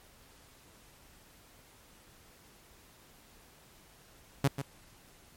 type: tone with echo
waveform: sawtooth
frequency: 138.59 Hz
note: C#3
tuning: in tune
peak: -19 dBFS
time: 4.44-4.48 s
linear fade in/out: 5 ms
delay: 140 ms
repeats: 1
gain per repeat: -10 dB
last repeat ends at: 4.62 s
effects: pink hiss -59 dBFS RMS until 5.36 s + MP3 64 kbps